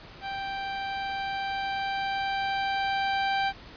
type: tone with level ramp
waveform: sawtooth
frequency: 784 Hz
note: G5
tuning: in tune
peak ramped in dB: -28 to -20 dBFS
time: 0.21-3.53 s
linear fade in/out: 50 ms
effects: pink hiss -47 dBFS RMS until 3.76 s + resampled to 11025 Hz